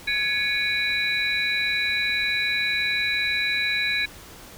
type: tone cluster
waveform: sine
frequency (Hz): 1677 / 2234 / 2436 / 3930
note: G#6 / C#7 / D#7 / B7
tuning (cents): +16 / +13 / -37 / -9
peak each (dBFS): -27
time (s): 0.07-4.06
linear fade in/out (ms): 10
effects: pink hiss -44 dBFS RMS until 4.57 s